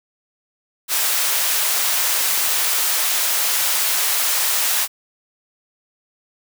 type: high-pass noise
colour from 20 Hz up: white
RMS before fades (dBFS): -19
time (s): 0.88-4.88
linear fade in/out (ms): 50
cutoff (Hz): 680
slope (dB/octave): 12
effects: none